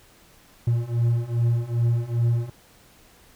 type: beating tone pair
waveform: triangle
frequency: 116.54 / 119.04 Hz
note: A#2 / A#2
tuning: 0 / +37 cents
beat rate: 2.5 Hz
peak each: -22 / -20 dBFS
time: 0.67-2.5 s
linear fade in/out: 5 ms
effects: pink hiss -54 dBFS RMS until 3.35 s